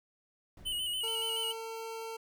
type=noise with exponential decay; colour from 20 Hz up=brown; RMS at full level=-48 dBFS; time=0.57-1.72 s; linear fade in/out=2 ms; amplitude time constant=250 ms
type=tone with vibrato; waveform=square; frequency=2966 Hz; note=F#7; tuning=4 cents sharp; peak=-33 dBFS; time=0.65-1.53 s; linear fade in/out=20 ms; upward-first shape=square; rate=7 Hz; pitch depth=42 cents each way
type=tone; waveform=25% pulse; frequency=451 Hz; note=A4; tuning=43 cents sharp; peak=-35 dBFS; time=1.03-2.17 s; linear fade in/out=10 ms
effects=none